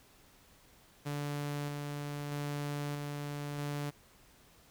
sawtooth tone with tremolo, 145.2 Hz, D3, 19 cents flat, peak -31 dBFS, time 1.05-3.91 s, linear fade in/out 20 ms, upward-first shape square, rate 0.79 Hz, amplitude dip 25%, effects pink hiss -62 dBFS RMS until 4.7 s

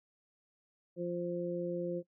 harmonic tone, 174.61 Hz, F3, in tune, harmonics 1 / 2 / 3, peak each -39 / -37 / -38 dBFS, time 0.96-2.03 s, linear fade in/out 50 ms, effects noise-tail reverb RT60 0.1 s tail -19 dB re dry

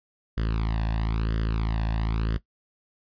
sawtooth tone with flanger, 55 Hz, A1, in tune, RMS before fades -26 dBFS, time 0.37-2.38 s, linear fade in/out 10 ms, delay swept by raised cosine 0.62 to 1.15 ms, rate 1 Hz, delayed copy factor +0.8, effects noise-tail reverb RT60 0.1 s tail -17 dB re dry + resampled to 11025 Hz

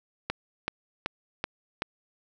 click train, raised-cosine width 0.3 ms, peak -12 dBFS, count 5, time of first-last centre 0.3-1.821 s, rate 2.63 Hz, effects none

